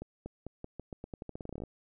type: accelerating click train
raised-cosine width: 2 ms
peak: -27 dBFS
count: 20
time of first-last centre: 0.02-1.637 s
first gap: 240 ms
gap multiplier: 0.86
effects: none